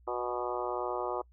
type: harmonic tone with a mistuned harmonic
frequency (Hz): 122.6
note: B2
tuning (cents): -12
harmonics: 3 / 4 / 5 / 6 / 7 / 8 / 9 / 10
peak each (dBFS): -37 / -38 / -39 / -40 / -40 / -41 / -42 / -42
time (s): 0.07-1.22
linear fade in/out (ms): 10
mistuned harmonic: 7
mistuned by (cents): -20
effects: noise-tail reverb RT60 0.1 s tail -26 dB re dry + added 60 Hz sine -57 dBFS peak until 1.32 s

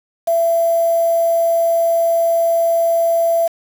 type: tone with quantisation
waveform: sine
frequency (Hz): 670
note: E5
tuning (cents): +28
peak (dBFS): -12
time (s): 0.27-3.48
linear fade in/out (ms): 10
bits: 5
effects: none

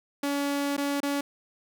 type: tone with dropouts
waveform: sawtooth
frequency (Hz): 283.4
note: C#4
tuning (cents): +38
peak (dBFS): -22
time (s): 0.23-1.21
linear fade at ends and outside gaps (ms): 5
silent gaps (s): 0.767-0.778 / 1.004-1.03
effects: none

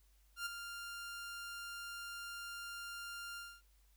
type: tone with ADSR envelope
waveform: sawtooth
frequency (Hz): 1396.9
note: F6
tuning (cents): 0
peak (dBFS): -33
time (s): 0.36-3.62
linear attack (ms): 100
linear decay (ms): 13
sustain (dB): -8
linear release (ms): 250
effects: added 50 Hz sine -66 dBFS peak until 3.96 s + white hiss -75 dBFS RMS until 3.96 s

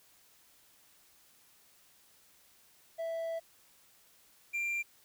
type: tone pair in turn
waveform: triangle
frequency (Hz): 659.3 / 2376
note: E5 / D7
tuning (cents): 0 / +20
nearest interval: octave + minor seventh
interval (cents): 2220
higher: second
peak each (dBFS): -32 / -30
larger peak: second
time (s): 2.98-3.4 / 4.53-4.83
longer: first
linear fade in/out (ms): 20
effects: white hiss -64 dBFS RMS until 5.04 s

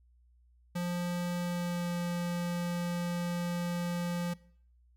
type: tone with pitch glide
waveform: square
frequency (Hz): 175.6 to 174.19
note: F3 to F3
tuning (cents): +10 to -4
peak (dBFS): -32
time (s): 0.75-4.34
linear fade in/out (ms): 10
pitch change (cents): -14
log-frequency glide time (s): 1.39-1.93
effects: noise-tail reverb RT60 0.6 s tail -22 dB re dry + added 60 Hz sine -61 dBFS peak until 4.96 s

